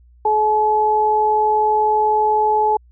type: tone pair together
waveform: sine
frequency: 428 / 856 Hz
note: A4 / A5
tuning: -48 / -48 cents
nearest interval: octave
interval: 1200 cents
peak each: -19 / -14 dBFS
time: 0.25-2.77 s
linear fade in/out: 5 ms
effects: added 60 Hz sine -46 dBFS peak until 2.91 s